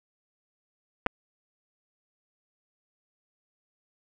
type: clicks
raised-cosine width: 0.5 ms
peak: -10 dBFS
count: 2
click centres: 1.063 / 1.067 s
effects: none